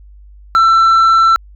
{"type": "tone with tanh clipping", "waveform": "sine", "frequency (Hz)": 1339, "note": "E6", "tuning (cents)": 27, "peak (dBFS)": -7, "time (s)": [0.55, 1.36], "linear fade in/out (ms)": 0, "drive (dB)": 4, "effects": ["added 50 Hz sine -36 dBFS peak until 1.55 s"]}